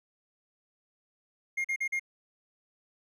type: tone bursts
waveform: triangle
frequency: 2130 Hz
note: C7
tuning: 30 cents sharp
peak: -26 dBFS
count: 4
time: 1.57-1.996 s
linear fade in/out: 10 ms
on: 75 ms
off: 42 ms
effects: none